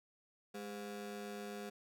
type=ring-modulated tone; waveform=30% pulse; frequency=307.6 Hz; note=D#4; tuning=20 cents flat; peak=-38 dBFS; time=0.54-1.7 s; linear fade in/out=10 ms; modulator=99.9 Hz; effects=none